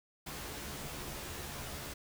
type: noise with comb filter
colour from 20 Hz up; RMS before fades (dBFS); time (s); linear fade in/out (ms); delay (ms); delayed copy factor
pink; -43; 0.26-1.94; 10; 14; +0.95
effects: none